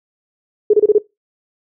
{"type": "tone bursts", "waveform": "sine", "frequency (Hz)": 421.5, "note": "G#4", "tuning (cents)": 26, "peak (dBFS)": -6, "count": 5, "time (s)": [0.7, 0.983], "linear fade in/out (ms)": 5, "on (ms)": 35, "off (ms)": 27, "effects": ["noise-tail reverb RT60 0.2 s tail -21 dB re dry"]}